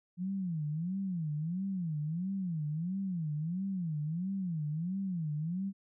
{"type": "tone with vibrato", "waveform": "sine", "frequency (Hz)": 170.7, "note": "F3", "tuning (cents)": -39, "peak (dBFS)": -32, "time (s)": [0.17, 5.73], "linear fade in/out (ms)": 50, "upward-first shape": "sine", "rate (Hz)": 1.5, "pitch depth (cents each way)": 240, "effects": []}